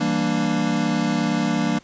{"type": "chord", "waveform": "square", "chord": "E half-diminished seventh", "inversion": "none", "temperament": "equal with one note detuned", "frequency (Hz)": [164.81, 196, 233.1, 295.2], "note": ["E3", "G3", "Bb3", "D4"], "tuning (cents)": [0, 0, 0, 9], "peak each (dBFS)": [-27, -26, -24, -26], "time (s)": [0, 1.79], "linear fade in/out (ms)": 10, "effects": ["pink hiss -52 dBFS RMS until 1.83 s", "resampled to 16000 Hz"]}